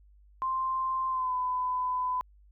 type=tone with pitch glide; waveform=sine; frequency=1046.5 to 1005 Hz; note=C6 to B5; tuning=0 to +30 cents; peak=-27 dBFS; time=0.42-2.21 s; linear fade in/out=0 ms; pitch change=-70 cents; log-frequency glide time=1.09-1.34 s; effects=added 50 Hz sine -55 dBFS peak until 2.51 s